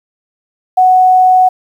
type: tone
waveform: sine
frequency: 741 Hz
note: F#5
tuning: 2 cents sharp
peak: -4 dBFS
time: 0.77-1.49 s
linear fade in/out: 10 ms
effects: 7-bit